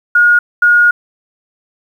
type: tone bursts at uneven times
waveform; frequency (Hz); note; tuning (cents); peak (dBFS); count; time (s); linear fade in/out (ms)
sine; 1436; F6; +48; -5; 2; 0.15-0.39 / 0.62-0.91; 5
effects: 7-bit